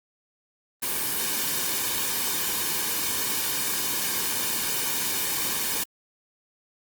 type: noise with comb filter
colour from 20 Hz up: white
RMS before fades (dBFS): -27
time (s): 0.82-5.84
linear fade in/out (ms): 10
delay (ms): 1.5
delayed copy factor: -0.55
effects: Opus 32 kbps